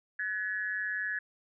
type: tone with amplitude modulation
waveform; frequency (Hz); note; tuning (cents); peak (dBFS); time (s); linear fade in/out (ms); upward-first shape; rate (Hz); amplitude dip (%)
sine; 1700; G#6; +40; -27; 0.19-1.19; 5; sine; 196; 85
effects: none